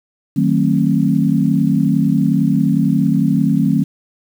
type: chord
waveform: sine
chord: D# diminished seventh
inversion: none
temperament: just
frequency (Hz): 155.56 / 186.68 / 224 / 268.8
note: D#3 / F#3 / A3 / C4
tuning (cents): 0 / +16 / +31 / +47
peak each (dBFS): -17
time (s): 0.36-3.84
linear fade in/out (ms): 10
effects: 7-bit